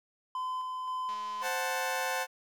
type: tone with tremolo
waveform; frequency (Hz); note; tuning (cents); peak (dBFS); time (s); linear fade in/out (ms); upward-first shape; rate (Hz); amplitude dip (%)
triangle; 1021; C6; -43; -30; 0.35-1.43; 2; square; 1.9; 25
type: click train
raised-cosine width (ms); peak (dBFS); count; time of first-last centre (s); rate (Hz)
0.2; -33; 84; 1.09-1.48; 213
type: chord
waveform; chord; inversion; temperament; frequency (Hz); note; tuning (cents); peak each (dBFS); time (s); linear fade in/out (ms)
20% pulse; F# diminished; second; equal; 523.3 / 740 / 880; C5 / F#5 / A5; 0 / 0 / 0; -30; 1.41-2.27; 50
effects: none